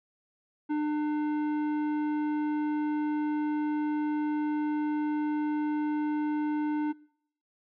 sine tone with tanh clipping, 300 Hz, D4, 37 cents sharp, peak -28 dBFS, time 0.69-6.93 s, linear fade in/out 20 ms, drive 12 dB, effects noise-tail reverb RT60 0.7 s tail -25 dB re dry

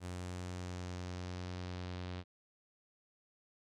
sawtooth tone with low-pass filter sweep, 90.1 Hz, F#2, 45 cents flat, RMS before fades -43 dBFS, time 0-2.24 s, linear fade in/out 50 ms, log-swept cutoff 8900 to 4000 Hz, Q 1.7, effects none

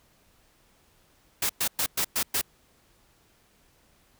white noise bursts, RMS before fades -26 dBFS, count 6, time 1.42-2.414 s, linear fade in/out 5 ms, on 74 ms, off 110 ms, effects pink hiss -63 dBFS RMS until 4.19 s

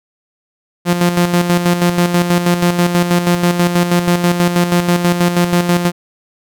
sawtooth tone with tremolo, 175 Hz, F3, 4 cents sharp, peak -5 dBFS, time 0.85-5.92 s, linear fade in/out 50 ms, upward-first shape square, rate 6.2 Hz, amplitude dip 55%, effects none

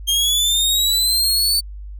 sawtooth linear sweep, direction up, 3189 to 4546 Hz, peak -12 dBFS, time 0.07-1.61 s, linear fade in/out 20 ms, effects added 50 Hz sine -30 dBFS peak until 1.99 s

